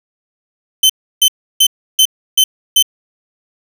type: tone bursts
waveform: sawtooth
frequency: 3073 Hz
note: G7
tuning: 35 cents flat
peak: -3 dBFS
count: 6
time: 0.83-2.826 s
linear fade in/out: 5 ms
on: 66 ms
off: 320 ms
effects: none